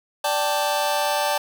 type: chord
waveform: sawtooth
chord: D suspended fourth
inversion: none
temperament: just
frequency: 587.3 / 783.1 / 881 Hz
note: D5 / G5 / A5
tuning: 0 / -2 / +2 cents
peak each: -20 / -22 / -20 dBFS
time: 0.24-1.38 s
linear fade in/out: 5 ms
effects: 7-bit